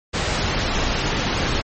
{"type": "noise", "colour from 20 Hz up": "pink", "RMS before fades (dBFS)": -21, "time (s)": [0.13, 1.62], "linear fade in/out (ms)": 20, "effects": ["low-pass 6000 Hz 12 dB/octave", "MP3 32 kbps"]}